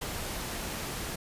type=noise; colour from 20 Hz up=pink; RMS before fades=-36 dBFS; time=0.01-1.16 s; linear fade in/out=10 ms; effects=resampled to 32000 Hz